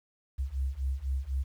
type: beating tone pair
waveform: sine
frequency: 64.9 / 68.9 Hz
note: C2 / C#2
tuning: -13 / -10 cents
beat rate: 4 Hz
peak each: -32 / -31 dBFS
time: 0.38-1.44 s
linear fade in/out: 20 ms
effects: tanh soft clip ceiling -22 dBFS + 10-bit